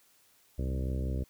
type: harmonic tone with a mistuned harmonic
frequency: 65.41 Hz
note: C2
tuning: in tune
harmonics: 1 / 2 / 3 / 4 / 5 / 6 / 7 / 8 / 9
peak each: -31 / -37 / -41 / -43 / -45 / -47 / -48 / -49 / -50 dBFS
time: 0.58-1.24 s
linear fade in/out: 10 ms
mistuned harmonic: 1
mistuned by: +83 cents
effects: white hiss -65 dBFS RMS until 1.29 s